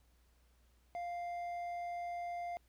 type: tone with hard clipping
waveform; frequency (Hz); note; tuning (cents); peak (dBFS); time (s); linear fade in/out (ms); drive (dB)
sine; 698.5; F5; 0; -40; 0.95-2.57; 0; 5
effects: added 60 Hz sine -67 dBFS peak until 2.68 s + pink hiss -75 dBFS RMS until 2.68 s